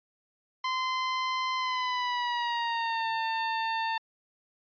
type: tone with pitch glide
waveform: sawtooth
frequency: 1033 to 899.3 Hz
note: C6 to A5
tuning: -22 to +38 cents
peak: -24 dBFS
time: 0.64-3.98 s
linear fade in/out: 5 ms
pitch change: -240 cents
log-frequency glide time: 1.56-3.08 s
effects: resampled to 11025 Hz